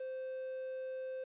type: tone with quantisation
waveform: triangle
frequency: 520 Hz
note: C5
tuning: 11 cents flat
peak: -37 dBFS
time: 0-1.24 s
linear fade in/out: 5 ms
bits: 10
effects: resampled to 8000 Hz